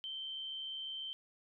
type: tone with amplitude modulation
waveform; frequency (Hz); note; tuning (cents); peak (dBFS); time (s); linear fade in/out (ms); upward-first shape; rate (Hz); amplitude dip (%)
sine; 3113; G7; -13; -38; 0.04-1.13; 0; sine; 140; 40
effects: none